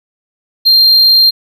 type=tone; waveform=triangle; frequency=4186 Hz; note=C8; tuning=in tune; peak=-3 dBFS; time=0.65-1.31 s; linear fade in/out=20 ms; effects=none